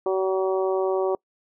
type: harmonic tone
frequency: 189.5 Hz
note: F#3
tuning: 42 cents sharp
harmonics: 2 / 3 / 4 / 5 / 6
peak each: -22 / -27 / -31 / -34 / -35 dBFS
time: 0.06-1.15 s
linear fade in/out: 2 ms
effects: noise-tail reverb RT60 0.1 s tail -26 dB re dry